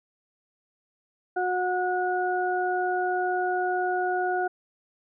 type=harmonic tone; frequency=364.4 Hz; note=F#4; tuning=26 cents flat; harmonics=1 / 2 / 4; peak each=-28 / -26 / -31 dBFS; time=1.36-4.48 s; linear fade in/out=10 ms; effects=none